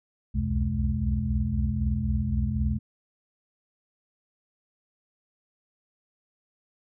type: tone cluster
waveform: sine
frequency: 64.1 / 68 / 85.6 / 126.9 / 212.6 Hz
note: C2 / C#2 / F2 / B2 / G#3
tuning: -35 / -33 / -34 / +47 / +41 cents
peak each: -30 dBFS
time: 0.34-2.79 s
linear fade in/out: 20 ms
effects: none